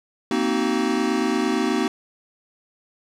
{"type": "chord", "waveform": "square", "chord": "C half-diminished seventh", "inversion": "third", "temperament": "equal with one note detuned", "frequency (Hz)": [233.1, 261.6, 311.1, 377.8], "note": ["Bb3", "C4", "Eb4", "Gb4"], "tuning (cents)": [0, 0, 0, 36], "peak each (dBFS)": -26, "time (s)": [0.31, 1.88], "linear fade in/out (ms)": 2, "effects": ["low-pass 7000 Hz 12 dB/octave", "9-bit"]}